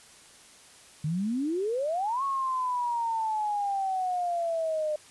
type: exponential two-way sweep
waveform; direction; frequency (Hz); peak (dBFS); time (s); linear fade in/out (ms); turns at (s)
sine; up then down; 146.4 to 1108.7 to 602; -26; 1.04-4.96; 5; 2.23
effects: white hiss -53 dBFS RMS until 5.1 s + resampled to 24000 Hz